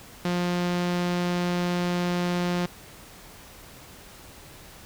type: tone with low-pass filter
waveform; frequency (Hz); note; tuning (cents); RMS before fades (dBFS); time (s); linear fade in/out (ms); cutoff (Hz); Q
sawtooth; 176.6; F3; +20; -26; 0.25-2.66; 2; 5100; 1
effects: pink hiss -47 dBFS RMS until 4.85 s